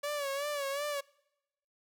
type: tone with vibrato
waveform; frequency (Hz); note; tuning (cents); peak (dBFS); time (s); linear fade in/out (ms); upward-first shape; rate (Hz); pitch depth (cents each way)
sawtooth; 569; C#5; +45; -29; 0.03-1.01; 10; sine; 2.7; 70
effects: noise-tail reverb RT60 0.9 s tail -25 dB re dry

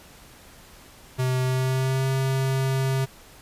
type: tone with pitch glide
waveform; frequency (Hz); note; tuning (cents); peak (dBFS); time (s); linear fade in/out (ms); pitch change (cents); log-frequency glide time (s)
square; 128.6 to 133.29; C3 to C3; -30 to +32; -22; 1.18-3.06; 20; +62; 1.43-2.07
effects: pink hiss -49 dBFS RMS until 3.41 s + resampled to 32000 Hz

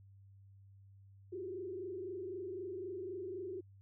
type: tone with frequency modulation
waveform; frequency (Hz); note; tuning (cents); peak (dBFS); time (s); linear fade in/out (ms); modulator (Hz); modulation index
sine; 373.5; F#4; +16; -40; 1.32-3.61; 10; 23.9; 1.2
effects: added 98 Hz sine -57 dBFS peak until 3.81 s

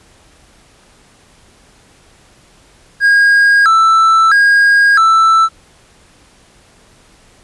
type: tone with vibrato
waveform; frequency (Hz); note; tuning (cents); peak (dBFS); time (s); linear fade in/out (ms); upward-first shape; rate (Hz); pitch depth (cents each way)
triangle; 1470; F#6; -12; -4; 3-5.49; 50; square; 0.76; 180
effects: pink hiss -47 dBFS RMS until 7.43 s + resampled to 24000 Hz

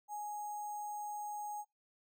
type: tone with sample-and-hold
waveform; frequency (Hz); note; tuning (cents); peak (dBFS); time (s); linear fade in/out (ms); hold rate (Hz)
sine; 833; G#5; +5; -39; 0.08-1.65; 50; 7350
effects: noise-tail reverb RT60 0.2 s tail -25 dB re dry

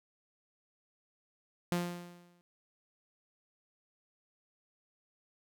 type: tone with exponential decay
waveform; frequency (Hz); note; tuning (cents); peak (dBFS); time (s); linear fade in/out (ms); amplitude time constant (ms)
sawtooth; 175; F3; +4; -24; 1.72-2.41; 0; 150
effects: none

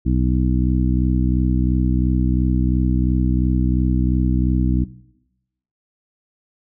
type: harmonic tone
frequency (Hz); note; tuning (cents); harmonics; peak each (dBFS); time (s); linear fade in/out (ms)
62.9; B1; +32; 1 / 2 / 3 / 4 / 5; -18 / -21 / -23 / -24 / -25; 0.05-4.85; 20
effects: noise-tail reverb RT60 0.9 s tail -18 dB re dry

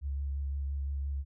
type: tone with vibrato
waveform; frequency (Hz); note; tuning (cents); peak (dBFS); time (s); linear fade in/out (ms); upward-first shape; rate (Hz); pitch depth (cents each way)
sine; 69.7; C#2; +10; -31; 0.01-1.25; 50; sine; 5.8; 20
effects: none

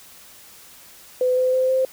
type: tone with pitch steps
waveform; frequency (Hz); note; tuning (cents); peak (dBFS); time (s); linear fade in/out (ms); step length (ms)
sine; 505 / 510.6 / 516.2 / 521.9; B4 / C5 / C5 / C5; +39 / -42 / -23 / -4; -16; 1.21-1.85; 2; 160
effects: white hiss -46 dBFS RMS until 1.92 s

